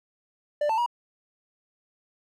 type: tone with pitch steps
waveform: triangle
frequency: 591 / 887 / 957 Hz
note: D5 / A5 / A#5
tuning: +11 / +14 / +45 cents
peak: -20 dBFS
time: 0.61-0.862 s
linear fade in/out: 5 ms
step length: 84 ms
effects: none